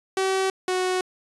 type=tone pair in turn; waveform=sawtooth; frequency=382 / 368.7 Hz; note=G4 / F#4; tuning=-45 / -6 cents; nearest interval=minor second; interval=61 cents; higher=first; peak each=-17 / -18 dBFS; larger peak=first; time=0.17-0.5 / 0.68-1.01 s; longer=neither; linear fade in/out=2 ms; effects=resampled to 24000 Hz